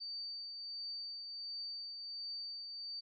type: tone with tremolo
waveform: sine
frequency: 4605 Hz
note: D8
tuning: 35 cents flat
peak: -40 dBFS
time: 0-3.01 s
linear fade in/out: 20 ms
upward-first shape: triangle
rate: 1.4 Hz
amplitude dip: 40%
effects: none